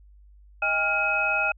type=tone cluster; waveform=sine; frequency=632 / 810 / 1404 / 2541 Hz; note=D#5 / G#5 / F6 / D#7; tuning=+27 / -43 / +9 / +36 cents; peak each=-31 / -30 / -26 / -24 dBFS; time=0.62-1.52 s; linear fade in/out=5 ms; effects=added 50 Hz sine -49 dBFS peak until 1.57 s

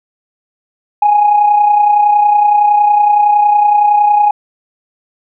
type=tone with amplitude modulation; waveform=sine; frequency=830.6 Hz; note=G#5; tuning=in tune; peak=-3 dBFS; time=1.02-4.31 s; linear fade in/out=5 ms; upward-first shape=sine; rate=30.8 Hz; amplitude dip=50%; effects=tanh soft clip ceiling -1 dBFS

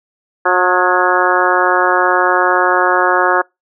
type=harmonic tone with a mistuned harmonic; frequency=180.9 Hz; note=F#3; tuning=39 cents flat; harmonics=2 / 3 / 4 / 5 / 6 / 7 / 8 / 9; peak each=-18 / -18 / -18 / -18 / -18 / -18 / -18 / -18 dBFS; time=0.45-3.42 s; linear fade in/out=10 ms; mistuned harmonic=9; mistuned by=+35 cents; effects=noise-tail reverb RT60 0.2 s tail -26 dB re dry

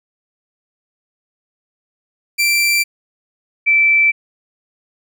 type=tone pair in turn; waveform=sawtooth / sine; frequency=2349 / 2327 Hz; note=D7 / D7; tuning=0 / -17 cents; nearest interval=unison; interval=17 cents; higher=first; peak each=-9 dBFS; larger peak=neither; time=2.38-2.84 / 3.66-4.12 s; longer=neither; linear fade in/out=20 ms; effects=none

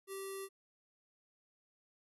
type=tone with low-pass filter; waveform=square; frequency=388.7 Hz; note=G4; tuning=15 cents flat; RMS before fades=-44 dBFS; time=0.07-0.49 s; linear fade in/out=50 ms; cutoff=11000 Hz; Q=7.2; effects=none

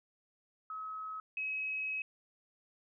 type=tone pair in turn; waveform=sine; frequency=1281 / 2555 Hz; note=E6 / D#7; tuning=-50 / +45 cents; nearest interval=octave; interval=1195 cents; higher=second; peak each=-39 / -34 dBFS; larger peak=second; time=0.7-1.2 / 1.37-2.02 s; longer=second; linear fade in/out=2 ms; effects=none

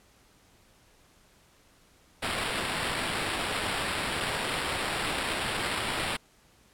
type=noise with sample-and-hold; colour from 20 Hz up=white; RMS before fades=-31 dBFS; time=2.22-6.17 s; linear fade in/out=10 ms; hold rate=6300 Hz; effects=pink hiss -61 dBFS RMS until 6.73 s + low-pass 12000 Hz 12 dB/octave

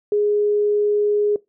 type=tone; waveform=sine; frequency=415.3 Hz; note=G#4; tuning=in tune; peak=-15 dBFS; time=0.12-1.36 s; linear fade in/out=2 ms; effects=noise-tail reverb RT60 0.2 s tail -21 dB re dry

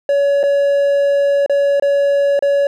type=tone with dropouts; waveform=triangle; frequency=564 Hz; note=C#5; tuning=30 cents sharp; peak=-9 dBFS; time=0.09-2.67 s; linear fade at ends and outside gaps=2 ms; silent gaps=0.431-0.436 / 1.462-1.496 / 1.798-1.823 / 2.392-2.424 s; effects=none

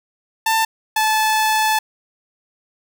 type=tone pair in turn; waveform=sawtooth; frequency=891 / 869.1 Hz; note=A5 / A5; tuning=+22 / -22 cents; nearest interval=unison; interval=44 cents; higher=first; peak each=-11 dBFS; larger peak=neither; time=0.46-0.65 / 0.96-1.79 s; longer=second; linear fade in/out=5 ms; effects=none

